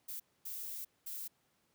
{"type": "noise bursts at uneven times", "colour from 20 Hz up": "violet", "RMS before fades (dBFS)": -43, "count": 3, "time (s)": [[0.08, 0.2], [0.45, 0.85], [1.06, 1.28]], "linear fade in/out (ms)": 10, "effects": ["pink hiss -75 dBFS RMS until 1.74 s", "high-pass 100 Hz 12 dB/octave"]}